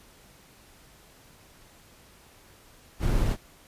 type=noise with sample-and-hold; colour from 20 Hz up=brown; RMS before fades=-24 dBFS; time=2.99-3.37 s; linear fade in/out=50 ms; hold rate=11025 Hz; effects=pink hiss -55 dBFS RMS until 3.67 s + resampled to 32000 Hz